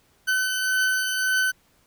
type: beating tone pair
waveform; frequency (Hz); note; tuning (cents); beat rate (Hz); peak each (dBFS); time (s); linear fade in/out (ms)
40% pulse; 1517 / 1518.8; F#6 / F#6; +43 / +45; 1.8; -21 / -29; 0.27-1.52; 20
effects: pink hiss -62 dBFS RMS until 1.86 s